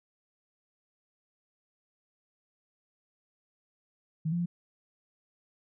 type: tone with pitch steps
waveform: sine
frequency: 158.8 / 172.6 / 173.6 Hz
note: D#3 / F3 / F3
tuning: +36 / -20 / -10 cents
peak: -27 dBFS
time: 4.25-4.46 s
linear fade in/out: 10 ms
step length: 70 ms
effects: none